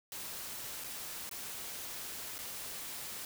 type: noise with dropouts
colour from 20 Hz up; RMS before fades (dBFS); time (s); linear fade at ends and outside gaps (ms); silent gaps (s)
white; -43; 0.12-3.25; 1; 0.839-0.843 / 1.293-1.312 / 2.382-2.388
effects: none